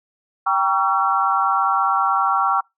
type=chord; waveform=sine; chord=G diminished seventh; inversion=none; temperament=just; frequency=784 / 940.8 / 1128.9 / 1354.7 Hz; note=G5 / Bb5 / Db6 / Fb6; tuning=0 / +16 / +31 / +47 cents; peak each=-21 / -24 / -20 / -20 dBFS; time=0.46-2.61 s; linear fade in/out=10 ms; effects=noise-tail reverb RT60 0.2 s tail -26 dB re dry